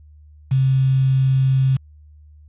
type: tone with quantisation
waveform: sine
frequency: 132.7 Hz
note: C3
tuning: 25 cents sharp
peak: -13 dBFS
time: 0.51-1.77 s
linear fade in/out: 10 ms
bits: 6
effects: added 75 Hz sine -43 dBFS peak until 2.48 s + resampled to 8000 Hz